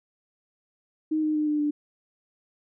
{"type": "tone with pitch steps", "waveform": "sine", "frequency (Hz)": [311.4, 307.3, 303.2, 299.2, 295.3], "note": ["D#4", "D#4", "D#4", "D4", "D4"], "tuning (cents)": [2, -21, -45, 32, 10], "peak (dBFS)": -22, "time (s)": [1.11, 1.71], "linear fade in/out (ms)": 10, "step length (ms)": 120, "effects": []}